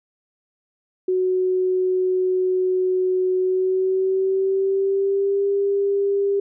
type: tone with pitch glide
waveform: sine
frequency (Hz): 370 to 398.9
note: F#4 to G4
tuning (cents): 0 to +30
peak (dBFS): -17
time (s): 1.08-6.4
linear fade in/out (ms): 5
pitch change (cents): +130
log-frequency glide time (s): 3.37-5.46
effects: none